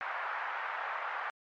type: band-pass noise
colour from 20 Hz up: white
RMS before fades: -37 dBFS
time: 0.01-1.3 s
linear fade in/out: 0 ms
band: 730 to 1700 Hz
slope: 24 dB/octave
effects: MP3 48 kbps